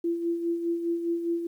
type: tone with tremolo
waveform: sine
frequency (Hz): 339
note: E4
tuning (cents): +49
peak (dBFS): -23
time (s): 0.04-1.47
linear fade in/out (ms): 5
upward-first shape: sine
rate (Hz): 4.9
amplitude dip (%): 55
effects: 10-bit